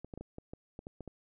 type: clicks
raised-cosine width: 2 ms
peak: -30 dBFS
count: 10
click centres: 0.046 / 0.138 / 0.176 / 0.21 / 0.384 / 0.535 / 0.791 / 0.869 / 1.007 / 1.077 s
effects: none